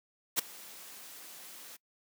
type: noise with ADSR envelope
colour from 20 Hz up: white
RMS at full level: -26 dBFS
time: 0.36-1.77 s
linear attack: 29 ms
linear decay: 9 ms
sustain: -23 dB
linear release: 15 ms
effects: noise-tail reverb RT60 0.1 s tail -23 dB re dry + high-pass 200 Hz 12 dB/octave